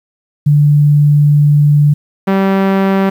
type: tone pair in turn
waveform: sine / sawtooth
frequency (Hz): 146.83 / 193.72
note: D3 / G3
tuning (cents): 0 / -20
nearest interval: perfect fourth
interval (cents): 480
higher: second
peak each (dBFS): -5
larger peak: neither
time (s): 0.46-1.94 / 2.27-3.1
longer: first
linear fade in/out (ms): 10
effects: low-pass 2000 Hz 12 dB/octave + 7-bit